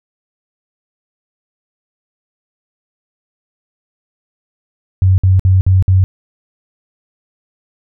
sine tone bursts, 94 Hz, F#2, 28 cents sharp, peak -6 dBFS, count 5, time 5.02-6.04 s, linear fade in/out 0 ms, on 160 ms, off 55 ms, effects none

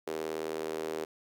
sawtooth tone with high-pass filter, 79.2 Hz, D#2, 31 cents sharp, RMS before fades -36 dBFS, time 0.07-1.05 s, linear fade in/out 5 ms, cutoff 410 Hz, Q 3.8, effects none

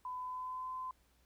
sine tone with pitch glide, 1005 to 1025.5 Hz, B5 to C6, +30 to -35 cents, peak -39 dBFS, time 0.05-0.91 s, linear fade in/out 2 ms, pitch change +35 cents, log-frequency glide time 0.18-0.72 s, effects added 60 Hz sine -70 dBFS peak until 1.25 s + pink hiss -73 dBFS RMS until 1.25 s

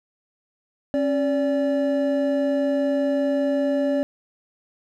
triangle tone pair together, 272.5 / 577.4 Hz, C#4 / D5, -29 / -30 cents, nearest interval octave + minor second, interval 1299 cents, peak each -20 dBFS, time 0.94-4.03 s, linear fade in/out 0 ms, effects none

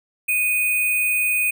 sine tone with sample-and-hold, 2485 Hz, D#7, 3 cents flat, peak -17 dBFS, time 0.28-1.51 s, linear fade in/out 10 ms, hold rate 11025 Hz, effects none

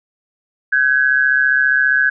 sine tone pair together, 1526.3 / 1661.2 Hz, G6 / G#6, -47 / 0 cents, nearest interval minor second, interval 147 cents, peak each -14 dBFS, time 0.72-2.1 s, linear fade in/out 10 ms, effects none

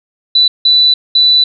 sine tone bursts at uneven times, 3976 Hz, B7, 11 cents sharp, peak -5 dBFS, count 3, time 0.35-0.48 / 0.65-0.94 / 1.15-1.44 s, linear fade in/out 5 ms, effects none

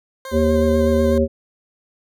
20% pulse tone with vibrato, 523.3 Hz, C5, in tune, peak -25 dBFS, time 0.25-1.18 s, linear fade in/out 2 ms, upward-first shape sine, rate 8.1 Hz, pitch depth 33 cents each way
harmonic tone, 78.2 Hz, D#2, 9 cents sharp, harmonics 1 / 3 / 5 / 7, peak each -20 / -18 / -20 / -18 dBFS, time 0.31-1.28 s, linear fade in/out 50 ms
effects none

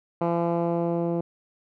10% pulse tone with low-pass filter sweep, 170.1 Hz, F3, 45 cents flat, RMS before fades -25 dBFS, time 0.21-1.21 s, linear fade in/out 5 ms, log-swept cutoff 980 to 440 Hz, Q 0.95, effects none

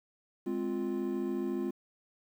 triangle chord, F minor, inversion first, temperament equal, 207.7 / 261.6 / 349.2 Hz, Ab3 / C4 / F4, 0 / 0 / 0 cents, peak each -35 / -34 / -32 dBFS, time 0.46-1.71 s, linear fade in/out 10 ms, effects 10-bit

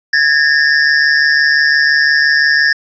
square tone pair together, 1661.2 / 1807 Hz, G#6 / A6, 0 / +46 cents, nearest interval minor second, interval 146 cents, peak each -12 dBFS, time 0.13-2.73 s, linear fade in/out 5 ms, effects resampled to 16000 Hz + 7-bit

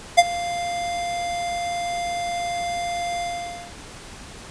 square tone with ADSR envelope, 697 Hz, F5, 4 cents flat, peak -7 dBFS, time 0.17-3.74 s, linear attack 19 ms, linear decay 37 ms, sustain -18 dB, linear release 530 ms, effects pink hiss -40 dBFS RMS until 4.5 s + resampled to 22050 Hz

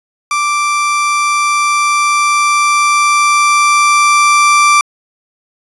30% pulse tone with level ramp, 1174.7 Hz, D6, in tune, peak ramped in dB -9 to -3 dBFS, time 0.31-4.81 s, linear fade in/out 2 ms, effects resampled to 24000 Hz

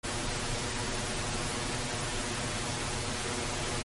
pink noise with comb filter, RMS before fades -33 dBFS, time 0.03-3.83 s, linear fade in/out 20 ms, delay 8.3 ms, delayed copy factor +1, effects MP3 48 kbps

